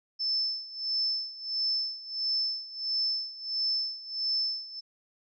sine tone with tremolo, 5274 Hz, E8, in tune, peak -25 dBFS, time 0.19-4.81 s, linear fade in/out 20 ms, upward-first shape sine, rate 1.5 Hz, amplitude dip 85%, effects none

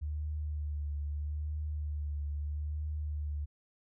sine tone with vibrato, 74.4 Hz, D2, 23 cents sharp, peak -33 dBFS, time 0.01-3.46 s, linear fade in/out 20 ms, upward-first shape triangle, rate 0.78 Hz, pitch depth 40 cents each way, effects none

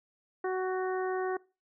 harmonic tone with a mistuned harmonic, 372.8 Hz, F#4, 13 cents sharp, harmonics 1 / 2 / 3 / 4 / 5, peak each -30 / -36 / -40 / -42 / -44 dBFS, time 0.44-1.37 s, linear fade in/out 5 ms, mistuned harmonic 5, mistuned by -17 cents, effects noise-tail reverb RT60 0.3 s tail -22 dB re dry

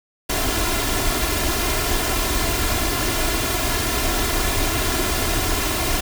pink noise with comb filter, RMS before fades -21 dBFS, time 0.29-6.01 s, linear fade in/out 10 ms, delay 2.9 ms, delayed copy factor +0.65, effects none

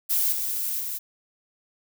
violet noise with level steps, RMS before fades -23 / -28 / -31 dBFS, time 0.09-0.99 s, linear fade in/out 20 ms, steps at 0.32 / 0.8 s, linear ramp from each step 5 ms, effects none

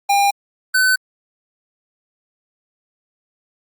square tone pair in turn, 802 / 1514 Hz, G5 / F#6, +39 / +39 cents, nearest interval major seventh, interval 1100 cents, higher second, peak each -13 dBFS, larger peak neither, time 0.09-0.31 / 0.74-0.96 s, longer neither, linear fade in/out 10 ms, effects Opus 48 kbps

